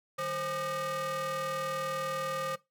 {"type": "ring-modulated tone", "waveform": "45% pulse", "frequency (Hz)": 340, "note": "F4", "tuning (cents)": -46, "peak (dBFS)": -29, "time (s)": [0.18, 2.56], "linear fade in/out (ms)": 10, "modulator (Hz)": 870, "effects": ["noise-tail reverb RT60 0.2 s tail -19 dB re dry"]}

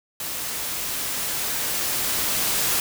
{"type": "noise with level ramp", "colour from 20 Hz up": "white", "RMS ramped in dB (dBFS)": [-30, -22], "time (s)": [0.2, 2.8], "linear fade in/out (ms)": 2, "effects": []}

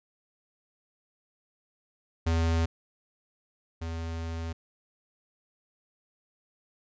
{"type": "tone pair in turn", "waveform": "square", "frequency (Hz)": [82.41, 82.41], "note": ["E2", "E2"], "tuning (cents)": [0, 0], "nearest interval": "unison", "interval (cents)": 0, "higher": "neither", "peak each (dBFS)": [-24, -33], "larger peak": "first", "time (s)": [[2.26, 2.66], [3.81, 4.53]], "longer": "second", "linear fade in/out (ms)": 10, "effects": ["resampled to 16000 Hz"]}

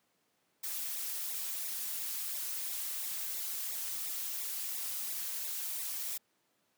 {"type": "noise with flanger", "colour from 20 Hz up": "blue", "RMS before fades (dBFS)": -38, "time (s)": [0.63, 6.18], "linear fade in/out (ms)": 10, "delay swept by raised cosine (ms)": [0.65, 6.55], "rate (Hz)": 2.9, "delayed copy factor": -1, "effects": ["pink hiss -75 dBFS RMS until 6.77 s", "high-pass 200 Hz 12 dB/octave"]}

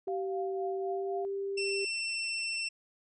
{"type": "tone with pitch glide", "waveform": "sine", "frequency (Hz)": [385.5, 394.7], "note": ["G4", "G4"], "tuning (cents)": [-29, 12], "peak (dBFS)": -32, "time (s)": [0.07, 1.85], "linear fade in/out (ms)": 5, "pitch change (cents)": 41, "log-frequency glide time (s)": [0.76, 1.3]}
{"type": "tone with tremolo", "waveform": "sine", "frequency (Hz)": 700, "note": "F5", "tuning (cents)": 4, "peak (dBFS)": -34, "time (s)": [0.08, 1.25], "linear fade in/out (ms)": 0, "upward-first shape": "triangle", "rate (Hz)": 3.9, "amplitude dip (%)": 65}
{"type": "tone", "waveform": "25% pulse", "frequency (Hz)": 2693, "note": "E7", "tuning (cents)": 36, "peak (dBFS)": -28, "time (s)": [1.57, 2.69], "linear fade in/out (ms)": 10}
{"effects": ["resampled to 22050 Hz"]}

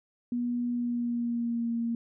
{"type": "tone with pitch glide", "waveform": "sine", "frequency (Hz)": [241.9, 232.6], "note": ["B3", "A#3"], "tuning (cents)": [-36, -4], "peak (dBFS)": -27, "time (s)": [0.32, 1.95], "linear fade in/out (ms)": 2, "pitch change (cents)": -68, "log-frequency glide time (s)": [0.72, 1.71], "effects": []}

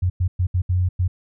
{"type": "tone bursts at uneven times", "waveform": "sine", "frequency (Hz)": 90.7, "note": "F#2", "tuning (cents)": -34, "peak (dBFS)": -16, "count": 6, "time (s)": [[0.02, 0.1], [0.2, 0.28], [0.39, 0.47], [0.54, 0.62], [0.69, 0.89], [0.99, 1.08]], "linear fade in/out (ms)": 10, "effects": []}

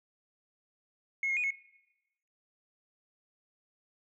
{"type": "tone with pitch steps", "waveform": "sine", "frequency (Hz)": [2172, 2147, 2464, 2185], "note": ["C#7", "C7", "D#7", "C#7"], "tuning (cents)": [-36, 44, -17, -26], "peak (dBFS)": -27, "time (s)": [1.23, 1.506], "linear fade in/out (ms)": 2, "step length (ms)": 69, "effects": ["noise-tail reverb RT60 0.9 s tail -20 dB re dry", "tanh soft clip ceiling -24 dBFS"]}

